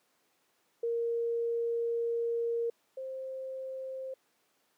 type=tone pair in turn; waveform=sine; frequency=466.2 / 526.3 Hz; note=A#4 / C5; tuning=0 / +10 cents; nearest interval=major second; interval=210 cents; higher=second; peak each=-28 / -36 dBFS; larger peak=first; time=0.83-2.7 / 2.97-4.14 s; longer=first; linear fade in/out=5 ms; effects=pink hiss -72 dBFS RMS until 4.77 s + high-pass 300 Hz 12 dB/octave